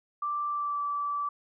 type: tone with pitch glide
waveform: sine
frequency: 1174.7 to 1158.5 Hz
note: D6 to D6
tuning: 0 to -24 cents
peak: -28 dBFS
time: 0.22-1.29 s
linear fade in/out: 5 ms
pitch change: -24 cents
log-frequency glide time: 0.48-0.81 s
effects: none